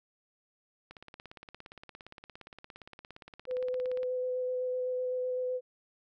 click train, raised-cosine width 0.3 ms, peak -31 dBFS, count 55, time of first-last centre 0.91-4.031 s, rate 17.3 Hz
sine tone with vibrato, 505 Hz, B4, 39 cents sharp, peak -30 dBFS, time 3.47-5.61 s, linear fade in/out 50 ms, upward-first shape square, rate 7.9 Hz, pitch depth 8 cents each way
effects none

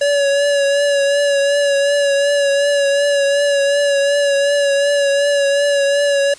square tone with vibrato, 566 Hz, C#5, 36 cents sharp, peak -13 dBFS, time 0.01-6.34 s, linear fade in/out 5 ms, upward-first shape triangle, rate 2.7 Hz, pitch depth 32 cents each way, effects white hiss -40 dBFS RMS until 6.38 s + resampled to 22050 Hz

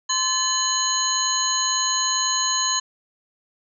sine tone cluster, 1039 / 1726 / 3022 / 4099 / 6650 Hz, C6 / A6 / F#7 / C8 / G#8, -12 / -34 / +36 / -36 / +1 cents, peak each -26 / -31 / -29 / -25 / -23 dBFS, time 0.09-2.8 s, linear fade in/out 10 ms, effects none

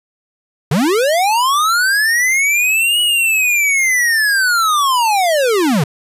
square linear two-way sweep, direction up then down, 126.5 to 2931 to 126.5 Hz, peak -12 dBFS, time 0.71-5.84 s, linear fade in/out 5 ms, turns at 3.01 s, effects resampled to 32000 Hz

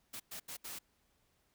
white noise bursts at uneven times, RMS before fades -45 dBFS, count 4, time 0.13-0.2 / 0.31-0.4 / 0.48-0.57 / 0.64-0.79 s, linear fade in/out 10 ms, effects pink hiss -75 dBFS RMS until 1.54 s

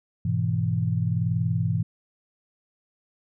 sine chord, E major, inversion first, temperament just, 103.01 / 123.61 / 164.81 Hz, G#2 / B2 / E3, -14 / +2 / 0 cents, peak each -26 dBFS, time 0.25-1.83 s, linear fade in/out 5 ms, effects none

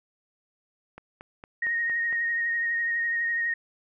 click train, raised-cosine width 0.5 ms, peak -27 dBFS, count 6, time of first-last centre 0.98-2.127 s, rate 4.36 Hz
sine tone with vibrato, 1864.7 Hz, A#6, in tune, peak -24 dBFS, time 1.62-3.54 s, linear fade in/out 5 ms, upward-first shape triangle, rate 12 Hz, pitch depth 24 cents each way
effects none

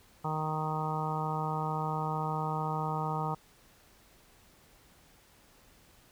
harmonic tone, 155.56 Hz, D#3, in tune, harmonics 1 / 2 / 3 / 4 / 5 / 6 / 7 / 8, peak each -34 / -45 / -41 / -46 / -37 / -37 / -42 / -39 dBFS, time 0.24-3.35 s, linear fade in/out 10 ms, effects pink hiss -61 dBFS RMS until 6.11 s

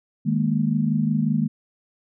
sine chord, D# suspended fourth, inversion none, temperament equal, 155.56 / 207.7 / 233.1 Hz, D#3 / G#3 / A#3, 0 / 0 / 0 cents, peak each -23 dBFS, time 0.25-1.48 s, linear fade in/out 20 ms, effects none

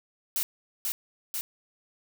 blue noise with echo, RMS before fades -28 dBFS, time 0.36-0.43 s, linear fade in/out 0 ms, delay 490 ms, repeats 2, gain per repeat -2 dB, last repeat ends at 1.41 s, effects none

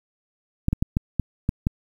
clicks, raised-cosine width 5 ms, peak -8 dBFS, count 7, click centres 0.684 / 0.73 / 0.825 / 0.969 / 1.197 / 1.491 / 1.669 s, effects 8-bit

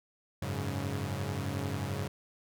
sawtooth chord, F# suspended second, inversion none, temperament equal with one note detuned, 92.5 / 103.83 / 139.39 Hz, F#2 / G#2 / C#3, 0 / 0 / +10 cents, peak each -33 dBFS, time 0.42-2.08 s, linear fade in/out 5 ms, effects none

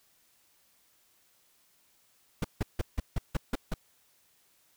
brown noise bursts, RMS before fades -28 dBFS, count 8, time 2.42-3.74 s, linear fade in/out 5 ms, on 25 ms, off 160 ms, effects white hiss -67 dBFS RMS until 4.76 s

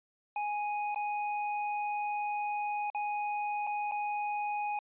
square tone with dropouts, 830.6 Hz, G#5, in tune, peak -32 dBFS, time 0.36-4.79 s, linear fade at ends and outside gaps 2 ms, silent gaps 0.946-0.959 / 2.901-2.947 / 3.668-3.672 / 3.913-3.92 s, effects resampled to 8000 Hz

